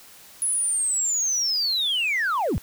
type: linear sweep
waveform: sine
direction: down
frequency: 10430 to 41.17 Hz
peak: -19 dBFS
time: 0.42-2.58 s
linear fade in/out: 0 ms
effects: tanh soft clip ceiling -19 dBFS + white hiss -48 dBFS RMS until 2.62 s